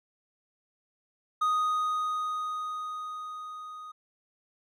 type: tone with level ramp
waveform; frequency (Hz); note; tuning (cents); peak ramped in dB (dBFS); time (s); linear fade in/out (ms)
triangle; 1244.5; D#6; 0; -21 to -39; 1.41-3.92; 10
effects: none